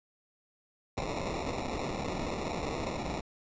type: noise with sample-and-hold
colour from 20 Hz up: white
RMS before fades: -35 dBFS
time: 0.97-3.21 s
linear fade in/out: 5 ms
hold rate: 1575 Hz
effects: resampled to 16000 Hz